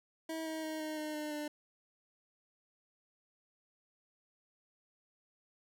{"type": "tone with pitch steps", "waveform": "25% pulse", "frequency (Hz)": [321.9, 317.8, 313.8, 309.9, 305.9, 302.1, 298.3], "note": ["E4", "D#4", "D#4", "D#4", "D#4", "D4", "D4"], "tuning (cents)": [-41, 37, 15, -7, -29, 49, 27], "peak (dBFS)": -34, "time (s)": [0.29, 1.48], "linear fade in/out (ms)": 5, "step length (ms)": 170, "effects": []}